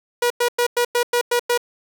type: tone bursts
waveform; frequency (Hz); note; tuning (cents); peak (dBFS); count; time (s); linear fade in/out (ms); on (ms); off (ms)
sawtooth; 482.4; B4; -41; -12; 8; 0.22-1.577; 5; 83; 99
effects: 8-bit